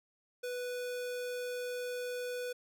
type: tone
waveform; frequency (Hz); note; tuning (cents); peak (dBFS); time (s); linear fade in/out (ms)
square; 493.9; B4; 0; -37; 0.43-2.53; 10
effects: none